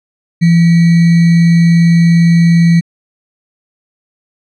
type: tone with sample-and-hold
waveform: sine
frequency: 168.7 Hz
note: E3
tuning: 40 cents sharp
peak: -4 dBFS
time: 0.41-2.81 s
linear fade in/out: 20 ms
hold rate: 2100 Hz
effects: low-pass 5000 Hz 12 dB/octave